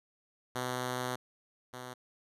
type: tone pair in turn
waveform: 5% pulse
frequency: 125.8 / 125.8 Hz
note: B2 / B2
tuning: +32 / +32 cents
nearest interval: unison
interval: 0 cents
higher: neither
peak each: -22 / -31 dBFS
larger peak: first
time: 0.55-1.16 / 1.73-1.94 s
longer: first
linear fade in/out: 10 ms
effects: resampled to 32000 Hz